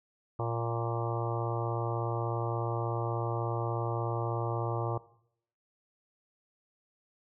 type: harmonic tone with a mistuned harmonic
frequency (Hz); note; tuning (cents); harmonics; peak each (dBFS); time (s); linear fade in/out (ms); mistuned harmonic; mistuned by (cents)
116.54; A#2; 0; 1 / 3 / 4 / 5 / 6 / 7 / 8 / 9 / 10; -33 / -38 / -39 / -40 / -41 / -41 / -42 / -43 / -43; 0.39-4.98; 5; 9; +18
effects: noise-tail reverb RT60 0.7 s tail -19 dB re dry